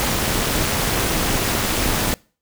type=noise with amplitude modulation; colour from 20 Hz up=pink; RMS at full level=-17 dBFS; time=0-2.14 s; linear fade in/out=0 ms; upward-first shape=sine; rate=287 Hz; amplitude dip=75%; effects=noise-tail reverb RT60 0.4 s tail -25 dB re dry